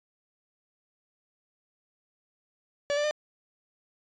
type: tone with pitch steps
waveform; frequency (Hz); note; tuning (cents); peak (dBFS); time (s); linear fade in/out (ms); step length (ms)
45% pulse; 575 / 588.8 / 602.9; D5 / D5 / D5; -37 / +4 / +45; -25; 2.9-3.11; 0; 70
effects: resampled to 16000 Hz